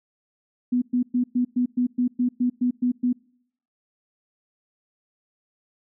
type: tone bursts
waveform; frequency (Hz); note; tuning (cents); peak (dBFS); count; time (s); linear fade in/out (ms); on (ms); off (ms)
sine; 246.9; B3; 0; -18; 12; 0.72-3.13; 10; 100; 110
effects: noise-tail reverb RT60 0.7 s tail -26 dB re dry